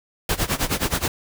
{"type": "noise with tremolo", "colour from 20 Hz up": "pink", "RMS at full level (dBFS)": -20, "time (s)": [0.29, 1.08], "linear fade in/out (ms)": 2, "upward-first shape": "sine", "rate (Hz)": 9.5, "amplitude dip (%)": 90, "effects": []}